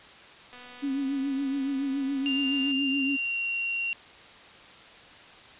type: click train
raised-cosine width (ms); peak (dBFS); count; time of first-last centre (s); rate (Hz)
0.2; -30; 541; 0.53-2.716; 247
type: tone with vibrato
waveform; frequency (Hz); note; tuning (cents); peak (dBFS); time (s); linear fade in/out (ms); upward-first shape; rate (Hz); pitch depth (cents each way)
sine; 274.1; C#4; -19; -26; 0.82-3.17; 20; triangle; 7.1; 70
type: tone with pitch glide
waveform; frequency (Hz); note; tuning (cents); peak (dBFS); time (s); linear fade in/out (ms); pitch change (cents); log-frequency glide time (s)
sine; 2794 to 2754; F7 to F7; 0 to -25; -27; 2.26-3.93; 0; -25; 2.81-3.38
effects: white hiss -49 dBFS RMS until 5.59 s + resampled to 8000 Hz